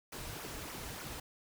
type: noise with flanger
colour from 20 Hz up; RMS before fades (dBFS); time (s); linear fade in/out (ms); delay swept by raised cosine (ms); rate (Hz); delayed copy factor
pink; -44; 0.12-1.2; 5; 0.23 to 5.63; 3.4; -0.7
effects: none